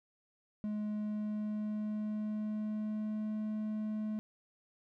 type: tone with pitch glide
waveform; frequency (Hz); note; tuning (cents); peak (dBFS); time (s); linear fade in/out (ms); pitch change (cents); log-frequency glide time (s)
triangle; 210.9 to 214.5; G#3 to A3; +27 to -44; -32; 0.64-4.19; 0; +29; 0.88-3.35
effects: none